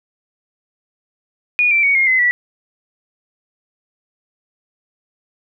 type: tone with pitch steps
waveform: sine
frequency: 2452 / 2343 / 2238 / 2138 / 2043 / 1951.8 Hz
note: D#7 / D7 / C#7 / C7 / C7 / B6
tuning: -26 / -5 / +16 / +37 / -42 / -21 cents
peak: -11 dBFS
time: 1.59-2.31 s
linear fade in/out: 0 ms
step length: 120 ms
effects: none